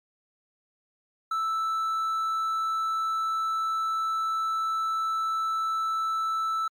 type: tone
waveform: triangle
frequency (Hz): 1318.5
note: E6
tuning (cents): 0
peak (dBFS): -23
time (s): 1.31-6.68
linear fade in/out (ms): 5
effects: MP3 96 kbps